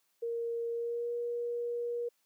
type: tone with pitch glide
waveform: sine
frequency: 466.2 to 476.3 Hz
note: A#4 to A#4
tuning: 0 to +37 cents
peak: -32 dBFS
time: 0.22-2.09 s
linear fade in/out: 10 ms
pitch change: +37 cents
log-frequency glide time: 0.71-1.13 s
effects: white hiss -75 dBFS RMS until 2.25 s + high-pass 200 Hz 12 dB/octave